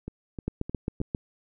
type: two click trains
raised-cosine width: 3 ms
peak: -22 / -15 dBFS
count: 4 / 6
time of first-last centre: 0.08-1.003 / 0.48-1.148 s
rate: 3.25 / 7.48 Hz
effects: none